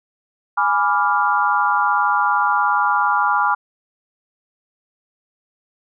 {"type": "chord", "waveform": "sine", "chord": "G# diminished seventh", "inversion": "none", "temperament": "equal", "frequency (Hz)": [830.6, 987.8, 1174.7, 1396.9], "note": ["G#5", "B5", "D6", "F6"], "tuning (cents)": [0, 0, 0, 0], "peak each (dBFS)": -20, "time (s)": [0.57, 3.55], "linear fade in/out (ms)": 10, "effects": []}